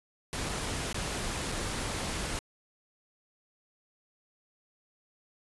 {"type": "noise with dropouts", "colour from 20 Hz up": "pink", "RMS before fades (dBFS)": -34, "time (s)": [0.33, 2.39], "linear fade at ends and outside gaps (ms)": 0, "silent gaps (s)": [[0.49, 0.493], [0.928, 0.944], [1.518, 1.522]], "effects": ["resampled to 24000 Hz"]}